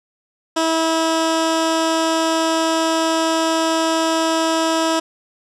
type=tone with low-pass filter; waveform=15% pulse; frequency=324.4 Hz; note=E4; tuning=28 cents flat; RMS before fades=-18 dBFS; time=0.56-5 s; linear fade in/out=10 ms; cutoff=7600 Hz; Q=1.3; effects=none